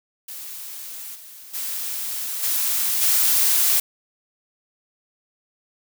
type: noise with level steps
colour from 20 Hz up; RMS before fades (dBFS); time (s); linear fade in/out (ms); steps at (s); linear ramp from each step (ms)
blue; -35 / -42 / -28 / -22 / -18; 0.28-3.8; 5; 1.14 / 1.53 / 2.42 / 3.01; 20
effects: none